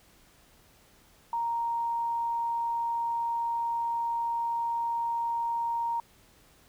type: tone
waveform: sine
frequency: 932.3 Hz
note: A#5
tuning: in tune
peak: -27 dBFS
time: 1.33-6 s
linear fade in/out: 2 ms
effects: pink hiss -60 dBFS RMS until 6.68 s